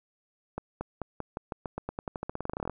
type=accelerating click train; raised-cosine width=1 ms; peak=-19 dBFS; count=25; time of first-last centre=0.58-2.697 s; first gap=230 ms; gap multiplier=0.9; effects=none